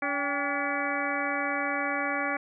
harmonic tone with a mistuned harmonic, 285.1 Hz, C#4, 49 cents sharp, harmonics 1 / 2 / 3 / 4 / 5 / 6 / 7 / 8, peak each -35 / -35 / -35 / -35 / -35 / -35 / -35 / -35 dBFS, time 0.02-2.37 s, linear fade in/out 5 ms, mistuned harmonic 3, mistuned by -120 cents, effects none

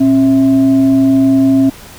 sine tone with frequency modulation, 269.5 Hz, C#4, 49 cents flat, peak -6 dBFS, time 0-1.7 s, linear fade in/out 10 ms, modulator 387 Hz, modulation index 0.34, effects pink hiss -35 dBFS RMS until 1.98 s

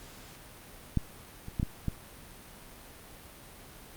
clicks, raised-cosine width 5 ms, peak -13 / -28 / -17 / -16 / -17 dBFS, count 5, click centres 0.973 / 1.484 / 1.598 / 1.63 / 1.883 s, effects pink hiss -50 dBFS RMS until 3.96 s + Opus 48 kbps

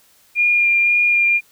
sine tone with vibrato, 2411 Hz, D7, 45 cents sharp, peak -12 dBFS, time 0.35-1.41 s, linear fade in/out 50 ms, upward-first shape sine, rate 1.9 Hz, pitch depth 11 cents each way, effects white hiss -54 dBFS RMS until 1.51 s

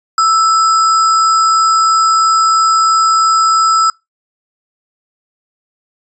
sine tone with sample-and-hold, 1318.5 Hz, E6, in tune, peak -7 dBFS, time 0.18-3.9 s, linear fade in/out 2 ms, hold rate 6300 Hz, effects noise-tail reverb RT60 0.2 s tail -25 dB re dry + resampled to 22050 Hz

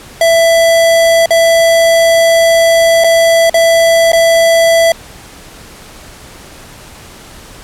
square tone with dropouts, 664 Hz, E5, 12 cents sharp, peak -6 dBFS, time 0.21-4.92 s, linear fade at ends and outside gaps 2 ms, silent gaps 1.259-1.306 / 3.039-3.043 / 3.497-3.542 / 4.119-4.131 s, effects pink hiss -34 dBFS RMS until 7.63 s + low-pass 12000 Hz 12 dB/octave

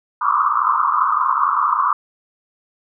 pink band-pass noise, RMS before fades -17 dBFS, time 0.21-1.93 s, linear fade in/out 5 ms, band 1000 to 1300 Hz, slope 96 dB/octave, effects none

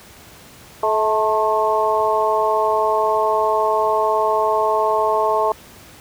harmonic tone with a mistuned harmonic, 215.8 Hz, A3, 33 cents flat, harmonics 2 / 3 / 4 / 5, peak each -21 / -20 / -20 / -21 dBFS, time 0.83-5.52 s, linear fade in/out 2 ms, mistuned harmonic 4, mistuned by +37 cents, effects pink hiss -43 dBFS RMS until 6 s + high-pass 60 Hz 12 dB/octave

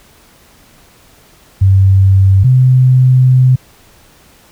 sine tone pair in turn, 96.3 / 128.55 Hz, G2 / C3, -30 / -30 cents, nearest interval perfect fourth, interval 500 cents, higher second, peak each -4 dBFS, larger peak neither, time 1.61-2.44 / 2.44-3.56 s, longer second, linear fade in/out 10 ms, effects pink hiss -45 dBFS RMS until 4.51 s

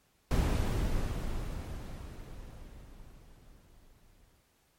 brown noise with exponential decay, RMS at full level -25 dBFS, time 0.31-4.41 s, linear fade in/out 1 ms, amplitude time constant 890 ms, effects pink hiss -70 dBFS RMS until 4.78 s + MP3 64 kbps

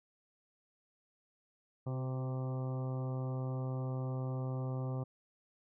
harmonic tone with a mistuned harmonic, 130 Hz, C3, 11 cents flat, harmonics 1 / 2 / 3 / 4 / 5 / 6 / 7 / 8 / 9, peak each -35 / -45 / -48 / -47 / -52 / -53 / -57 / -57 / -55 dBFS, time 1.86-5.04 s, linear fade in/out 10 ms, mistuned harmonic 3, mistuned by -17 cents, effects none

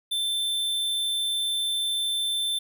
square tone, 3547 Hz, A7, 13 cents sharp, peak -25 dBFS, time 0.11-2.59 s, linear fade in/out 10 ms, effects none

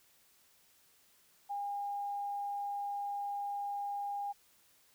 sine tone, 810 Hz, G#5, 43 cents flat, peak -35 dBFS, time 1.49-4.33 s, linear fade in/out 20 ms, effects white hiss -67 dBFS RMS until 4.94 s

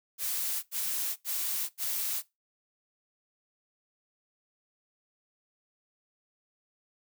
blue noise bursts, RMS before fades -32 dBFS, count 4, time 0.18-2.226 s, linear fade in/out 50 ms, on 450 ms, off 82 ms, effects noise-tail reverb RT60 0.2 s tail -19 dB re dry

